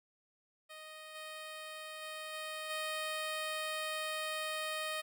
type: tone with level steps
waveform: 10% pulse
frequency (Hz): 622.3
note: D#5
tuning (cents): 0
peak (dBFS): -40 / -36 / -34 / -32 / -28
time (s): 0.69-5.02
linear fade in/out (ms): 20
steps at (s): 1.14 / 2.01 / 2.32 / 2.69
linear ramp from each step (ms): 20
effects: none